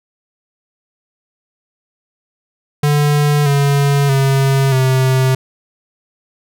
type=tone with pitch steps; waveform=square; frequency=146.83 / 141.26 / 135.89 / 130.74 Hz; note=D3 / C#3 / C#3 / C3; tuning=0 / +33 / -34 / -1 cents; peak=-11 dBFS; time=2.83-5.35 s; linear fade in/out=5 ms; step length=630 ms; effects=none